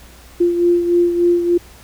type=beating tone pair; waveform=sine; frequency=347.3 / 350.7 Hz; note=F4 / F4; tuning=-10 / +7 cents; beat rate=3.4 Hz; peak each=-12 / -20 dBFS; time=0.4-1.58 s; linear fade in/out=10 ms; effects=added 60 Hz sine -43 dBFS peak until 1.83 s + pink hiss -44 dBFS RMS until 1.83 s